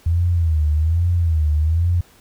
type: tone with vibrato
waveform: sine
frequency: 81.3 Hz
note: E2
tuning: 23 cents flat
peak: -14 dBFS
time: 0.06-2.01 s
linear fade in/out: 5 ms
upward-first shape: sine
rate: 1.2 Hz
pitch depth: 130 cents each way
effects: pink hiss -51 dBFS RMS until 2.2 s